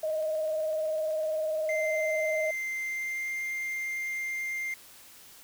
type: tone with vibrato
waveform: sine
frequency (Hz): 626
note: D#5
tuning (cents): +10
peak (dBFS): -27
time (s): 0.03-2.51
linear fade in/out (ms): 5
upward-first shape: sine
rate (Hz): 20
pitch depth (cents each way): 43
type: click train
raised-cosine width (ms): 0.2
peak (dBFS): -37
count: 10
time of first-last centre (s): 0.1-1.234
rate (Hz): 7.94
type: tone with pitch glide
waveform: triangle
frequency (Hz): 2086 to 2103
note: C7 to C7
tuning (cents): -6 to +8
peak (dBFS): -29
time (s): 1.69-4.74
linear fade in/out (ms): 2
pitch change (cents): +14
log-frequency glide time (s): 2.77-3.34
effects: white hiss -52 dBFS RMS until 5.43 s